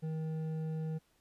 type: tone with hard clipping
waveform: sine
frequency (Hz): 158.4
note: D#3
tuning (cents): +31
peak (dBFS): -36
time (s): 0.02-0.99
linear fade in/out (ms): 20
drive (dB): 7
effects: pink hiss -72 dBFS RMS until 1.2 s + resampled to 32000 Hz